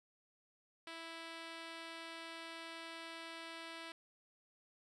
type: tone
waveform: 5% pulse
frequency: 329.6 Hz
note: E4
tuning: in tune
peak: -35 dBFS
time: 0.87-3.92 s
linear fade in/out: 2 ms
effects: low-pass 7000 Hz 12 dB/octave